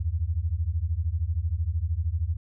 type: beating tone pair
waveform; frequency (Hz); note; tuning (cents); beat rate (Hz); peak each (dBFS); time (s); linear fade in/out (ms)
sine; 76.1 / 89.1; D#2 / F2; -38 / +35; 13; -27; 0-2.37; 10
effects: none